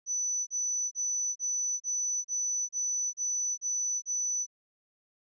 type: tone bursts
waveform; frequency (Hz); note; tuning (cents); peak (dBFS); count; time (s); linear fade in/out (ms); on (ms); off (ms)
sine; 5980; F#8; +17; -28; 10; 0.06-4.466; 50; 410; 34
effects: none

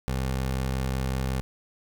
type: tone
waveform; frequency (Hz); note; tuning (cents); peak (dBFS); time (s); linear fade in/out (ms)
20% pulse; 65.41; C2; 0; -21; 0.08-1.41; 0
effects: none

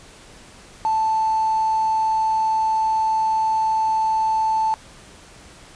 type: tone with hard clipping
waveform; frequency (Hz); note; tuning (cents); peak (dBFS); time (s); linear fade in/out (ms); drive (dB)
triangle; 880; A5; 0; -17; 0.85-4.74; 0; 3
effects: pink hiss -45 dBFS RMS until 5.75 s + resampled to 22050 Hz

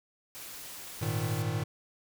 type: noise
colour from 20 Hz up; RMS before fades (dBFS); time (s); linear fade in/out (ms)
white; -44; 0.35-1.42; 0
type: chord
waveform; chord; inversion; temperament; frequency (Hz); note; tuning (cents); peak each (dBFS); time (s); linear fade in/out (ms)
square; Ab suspended second; none; equal; 103.83 / 116.54 / 155.56; Ab2 / Bb2 / Eb3; 0 / 0 / 0; -35 / -34 / -35; 1.01-1.64; 10
effects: none

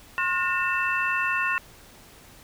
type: tone cluster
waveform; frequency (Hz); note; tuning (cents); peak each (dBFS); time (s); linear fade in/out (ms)
sine; 1070 / 1436 / 1821 / 2660; C6 / F6 / A#6 / E7; +38 / +48 / -41 / +15; -28; 0.18-1.58; 0
effects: pink hiss -50 dBFS RMS until 2.43 s

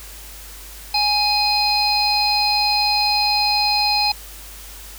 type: harmonic tone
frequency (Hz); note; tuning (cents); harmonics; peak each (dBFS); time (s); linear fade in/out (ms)
832; G#5; +3; 1 / 3 / 5 / 6; -20 / -24 / -19 / -23; 0.94-4.12; 5
effects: added 50 Hz sine -39 dBFS peak until 4.98 s + white hiss -39 dBFS RMS until 4.98 s

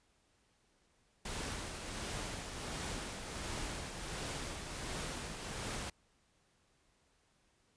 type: noise with tremolo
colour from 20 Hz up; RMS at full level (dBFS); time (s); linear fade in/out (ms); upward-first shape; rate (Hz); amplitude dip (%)
pink; -40; 1.25-5.9; 5; triangle; 1.4; 45
effects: pink hiss -73 dBFS RMS until 7.76 s + resampled to 22050 Hz

